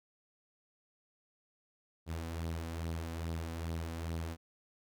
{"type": "tone with flanger", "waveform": "sawtooth", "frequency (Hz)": 82.4, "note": "E2", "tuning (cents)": 0, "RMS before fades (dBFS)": -39, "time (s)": [2.06, 4.37], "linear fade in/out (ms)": 50, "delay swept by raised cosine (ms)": [0.2, 4], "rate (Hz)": 2.4, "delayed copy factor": 0.5, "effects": []}